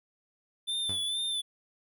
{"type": "tone with vibrato", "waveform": "square", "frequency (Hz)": 3520, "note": "A7", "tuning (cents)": 0, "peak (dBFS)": -30, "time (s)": [0.67, 1.42], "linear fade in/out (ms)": 20, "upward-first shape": "sine", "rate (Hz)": 2.2, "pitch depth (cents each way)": 50}
{"type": "tone with exponential decay", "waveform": "sawtooth", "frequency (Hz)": 93.7, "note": "F#2", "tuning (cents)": 22, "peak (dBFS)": -32, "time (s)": [0.89, 1.1], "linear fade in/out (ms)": 5, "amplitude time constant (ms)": 45}
{"effects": []}